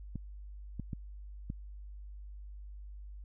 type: clicks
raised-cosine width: 5 ms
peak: -25 dBFS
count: 4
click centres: 0.157 / 0.797 / 0.932 / 1.501 s
effects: added 50 Hz sine -44 dBFS peak until 3.24 s